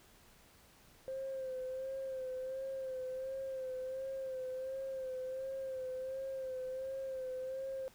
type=tone with vibrato; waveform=sine; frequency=524 Hz; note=C5; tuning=2 cents sharp; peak=-37 dBFS; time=1.08-7.88 s; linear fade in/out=0 ms; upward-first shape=sine; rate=1.4 Hz; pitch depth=38 cents each way; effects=tanh soft clip ceiling -34 dBFS + pink hiss -63 dBFS RMS until 7.94 s